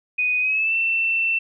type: tone with pitch glide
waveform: sine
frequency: 2489 to 2683 Hz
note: D#7 to E7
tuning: 0 to +30 cents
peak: -18 dBFS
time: 0.18-1.39 s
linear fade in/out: 10 ms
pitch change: +130 cents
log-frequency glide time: 0.4-0.75 s
effects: none